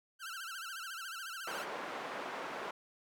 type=tone with vibrato; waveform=sawtooth; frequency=1448 Hz; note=F#6; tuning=38 cents flat; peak=-38 dBFS; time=0.19-1.66 s; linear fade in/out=50 ms; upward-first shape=sine; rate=14 Hz; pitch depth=170 cents each way
type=band-pass noise; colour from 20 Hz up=white; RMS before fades=-42 dBFS; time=1.47-2.71 s; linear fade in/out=5 ms; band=330 to 1300 Hz; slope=12 dB/octave
effects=none